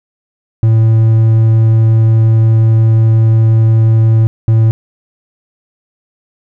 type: tone pair in turn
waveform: triangle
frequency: 111.8 / 111.8 Hz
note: A2 / A2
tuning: +28 / +28 cents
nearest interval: unison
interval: 0 cents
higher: neither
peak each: -3 dBFS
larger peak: neither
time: 0.63-4.27 / 4.48-4.71 s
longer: first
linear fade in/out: 0 ms
effects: none